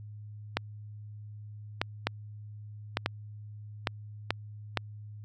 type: two click trains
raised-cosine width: 0.3 ms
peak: -10 / -10 dBFS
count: 4 / 4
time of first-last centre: 2.07-4.773 / 0.57-4.306 s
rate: 1.11 / 0.803 Hz
effects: added 105 Hz sine -42 dBFS peak until 5.24 s